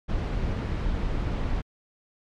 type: noise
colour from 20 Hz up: brown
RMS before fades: -27 dBFS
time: 0.08-1.62 s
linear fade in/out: 20 ms
effects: low-pass 4000 Hz 12 dB/octave + MP3 96 kbps